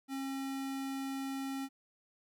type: tone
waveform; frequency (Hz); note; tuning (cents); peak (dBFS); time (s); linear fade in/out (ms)
square; 270; C#4; -45; -37; 0.08-1.69; 50
effects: none